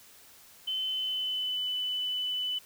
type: tone with pitch glide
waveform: sine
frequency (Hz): 3054 to 2996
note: G7 to F#7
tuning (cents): -46 to +21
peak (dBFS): -29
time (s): 0.67-2.59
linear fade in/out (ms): 10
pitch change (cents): -33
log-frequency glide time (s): 0.81-1.68
effects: white hiss -55 dBFS RMS until 2.65 s